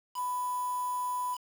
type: tone with quantisation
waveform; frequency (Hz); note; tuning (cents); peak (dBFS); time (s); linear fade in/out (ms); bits
sine; 994; B5; +11; -30; 0.14-1.38; 50; 7
effects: none